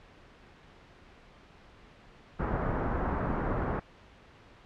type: low-pass noise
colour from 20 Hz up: pink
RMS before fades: -31 dBFS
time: 2.39-3.8 s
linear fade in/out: 10 ms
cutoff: 1500 Hz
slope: 24 dB/octave
effects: pink hiss -55 dBFS RMS until 4.65 s + low-pass 3000 Hz 12 dB/octave